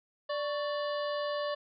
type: harmonic tone with a mistuned harmonic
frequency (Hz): 587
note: D5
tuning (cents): -1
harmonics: 1 / 2 / 3 / 5 / 6 / 7 / 8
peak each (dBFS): -32 / -38 / -42 / -46 / -48 / -49 / -50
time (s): 0.29-1.55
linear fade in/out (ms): 10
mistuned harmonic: 2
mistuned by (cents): -91
effects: none